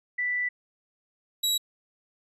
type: tone pair in turn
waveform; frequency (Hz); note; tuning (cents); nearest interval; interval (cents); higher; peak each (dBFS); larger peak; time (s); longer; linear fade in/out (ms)
sine / sawtooth; 1975.5 / 3881; B6 / B7; 0 / -31; octave; 1169; second; -25 / -20; second; 0.18-0.49 / 1.43-1.58; first; 10
effects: resampled to 32000 Hz